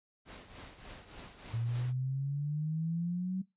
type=noise with tremolo; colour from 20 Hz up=pink; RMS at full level=-47 dBFS; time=0.25-1.94 s; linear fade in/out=50 ms; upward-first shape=triangle; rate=3.4 Hz; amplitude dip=70%
type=exponential sweep; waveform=sine; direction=up; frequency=113.8 to 190.1 Hz; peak=-31 dBFS; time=1.53-3.42 s; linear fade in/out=10 ms
effects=noise-tail reverb RT60 0.2 s tail -21 dB re dry + resampled to 8000 Hz